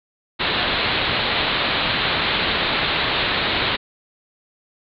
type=low-pass noise; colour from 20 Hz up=white; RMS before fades=-21 dBFS; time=0.39-3.77 s; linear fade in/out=20 ms; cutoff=4200 Hz; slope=96 dB/octave; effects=none